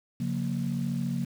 sine chord, Bb minor, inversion first, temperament equal with one note detuned, 138.59 / 179.11 / 233.1 Hz, Db3 / F3 / Bb3, 0 / +44 / 0 cents, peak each -31 dBFS, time 0.2-1.25 s, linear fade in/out 5 ms, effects tanh soft clip ceiling -19 dBFS + 8-bit

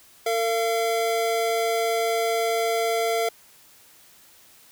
square tone pair together, 453 / 685 Hz, A#4 / F5, -50 / -34 cents, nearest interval perfect fifth, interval 716 cents, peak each -25 dBFS, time 0.26-3.29 s, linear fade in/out 5 ms, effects white hiss -53 dBFS RMS until 4.71 s

